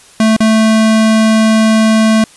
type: tone with dropouts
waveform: square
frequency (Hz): 220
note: A3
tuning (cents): 0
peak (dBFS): -7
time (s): 0.2-2.24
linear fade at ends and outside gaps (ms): 2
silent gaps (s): 0.365-0.404
effects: white hiss -41 dBFS RMS until 2.36 s + resampled to 24000 Hz